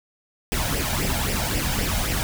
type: noise with flanger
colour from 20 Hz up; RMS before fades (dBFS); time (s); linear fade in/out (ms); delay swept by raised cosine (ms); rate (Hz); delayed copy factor
pink; -24; 0.52-2.23; 0; 0.37 to 1.34; 3.8; +0.6
effects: none